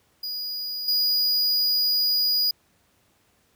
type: tone with level steps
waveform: square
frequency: 4906 Hz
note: D#8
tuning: 25 cents flat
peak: -29 / -20 dBFS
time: 0.23-2.51 s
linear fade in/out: 5 ms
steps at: 0.88 s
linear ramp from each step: 2 ms
effects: pink hiss -64 dBFS RMS until 3.55 s + high-pass 60 Hz 12 dB/octave